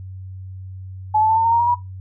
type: tone with pitch steps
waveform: sine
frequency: 858 / 872.5 / 887.2 / 902.2 / 917.5 / 933 / 948.7 / 964.7 Hz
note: A5 / A5 / A5 / A5 / A#5 / A#5 / A#5 / B5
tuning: -44 / -15 / +14 / +43 / -28 / +1 / +30 / -41 cents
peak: -13 dBFS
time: 1.14-1.748 s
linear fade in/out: 10 ms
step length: 76 ms
effects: noise-tail reverb RT60 0.2 s tail -17 dB re dry + added 94 Hz sine -31 dBFS peak until 2 s